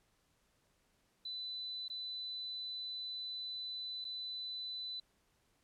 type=tone with dropouts; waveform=sine; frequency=4000 Hz; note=B7; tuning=21 cents sharp; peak=-40 dBFS; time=1.25-5 s; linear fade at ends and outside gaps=5 ms; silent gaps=1.882-1.899 / 4.044-4.049 s; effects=pink hiss -75 dBFS RMS until 5.63 s + low-pass 12000 Hz 12 dB/octave